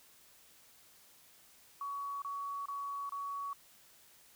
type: tone bursts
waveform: sine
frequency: 1125 Hz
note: C#6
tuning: 25 cents sharp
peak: -37 dBFS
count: 4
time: 1.81-3.531 s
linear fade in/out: 2 ms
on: 410 ms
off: 27 ms
effects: white hiss -62 dBFS RMS until 4.35 s

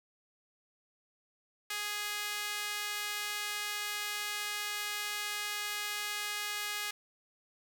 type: tone with high-pass filter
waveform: sawtooth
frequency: 415.3 Hz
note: G#4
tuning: in tune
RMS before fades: -37 dBFS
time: 1.7-6.91 s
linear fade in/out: 5 ms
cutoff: 1900 Hz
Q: 0.96
effects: none

